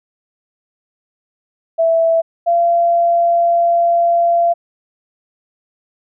sine tone pair in turn, 659.3 / 685 Hz, E5 / F5, 0 / -34 cents, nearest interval minor second, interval 66 cents, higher second, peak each -10 dBFS, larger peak neither, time 1.78-2.22 / 2.46-4.54 s, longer second, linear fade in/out 20 ms, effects none

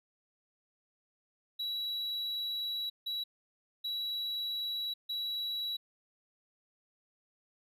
triangle tone bursts at uneven times, 3908 Hz, B7, 19 cents flat, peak -32 dBFS, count 4, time 1.59-2.9 / 3.06-3.24 / 3.84-4.94 / 5.09-5.77 s, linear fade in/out 10 ms, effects none

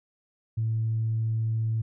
sine tone, 111.8 Hz, A2, 28 cents sharp, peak -23 dBFS, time 0.57-1.82 s, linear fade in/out 10 ms, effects tanh soft clip ceiling -19 dBFS

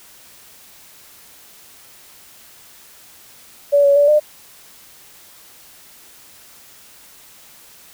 sine tone with pitch steps, 572 / 563 / 577 / 602 Hz, D5 / C#5 / D5 / D5, -46 / +27 / -31 / +43 cents, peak -9 dBFS, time 3.72-4.2 s, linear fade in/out 20 ms, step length 120 ms, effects white hiss -45 dBFS RMS until 7.93 s

